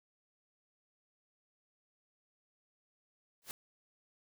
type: noise with exponential growth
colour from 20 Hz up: white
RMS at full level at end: -39 dBFS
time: 3.42-3.51 s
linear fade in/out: 0 ms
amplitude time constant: 19 ms
effects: none